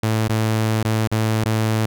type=tone with dropouts; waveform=sawtooth; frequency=110 Hz; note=A2; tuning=in tune; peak=-13 dBFS; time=0.03-1.86 s; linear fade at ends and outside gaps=5 ms; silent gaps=0.281-0.295 / 0.83-0.849 / 1.075-1.115 / 1.441-1.457 s; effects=none